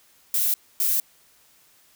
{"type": "noise bursts at uneven times", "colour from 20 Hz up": "violet", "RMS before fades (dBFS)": -22, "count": 2, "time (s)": [[0.34, 0.54], [0.8, 1]], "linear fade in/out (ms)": 2, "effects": ["white hiss -58 dBFS RMS until 1.95 s"]}